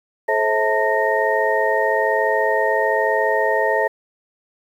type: tone cluster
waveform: sine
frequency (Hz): 431.9 / 533 / 647 / 895 / 1854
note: A4 / C5 / E5 / A5 / A#6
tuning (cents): -32 / +32 / -32 / +29 / -10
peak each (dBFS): -22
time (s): 0.28-3.88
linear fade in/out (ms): 10
effects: 8-bit